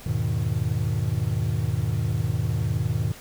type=chord; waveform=triangle; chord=E major seventh; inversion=none; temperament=equal; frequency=82.41 / 103.83 / 123.47 / 155.56 Hz; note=E2 / G#2 / B2 / D#3; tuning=0 / 0 / 0 / 0 cents; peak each=-29 / -24 / -25 / -27 dBFS; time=0.06-3.12 s; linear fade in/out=5 ms; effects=pink hiss -44 dBFS RMS until 3.2 s